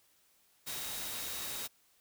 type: tone in noise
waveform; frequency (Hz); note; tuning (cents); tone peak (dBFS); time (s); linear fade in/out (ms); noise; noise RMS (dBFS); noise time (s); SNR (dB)
sine; 3786; A#7; +26; -48; 0.66-1.68; 20; white; -40; 0.66-1.68; -11
effects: white hiss -69 dBFS RMS until 2 s